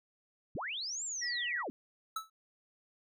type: linear two-way sweep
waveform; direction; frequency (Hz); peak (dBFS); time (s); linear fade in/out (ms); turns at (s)
sine; up then down; 58.7 to 7630 to 198.3; -36; 0.55-1.7; 0; 1.04
type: tone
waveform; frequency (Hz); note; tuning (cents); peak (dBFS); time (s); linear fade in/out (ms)
sine; 1931; B6; -39; -35; 1.21-1.63; 20
type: tone with exponential decay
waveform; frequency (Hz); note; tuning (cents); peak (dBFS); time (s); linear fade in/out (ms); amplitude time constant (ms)
square; 1309; E6; -13; -32; 2.16-2.3; 5; 30
effects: none